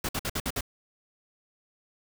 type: noise bursts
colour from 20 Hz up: pink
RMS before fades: -30 dBFS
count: 6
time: 0.04-0.609 s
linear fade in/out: 5 ms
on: 49 ms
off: 55 ms
effects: none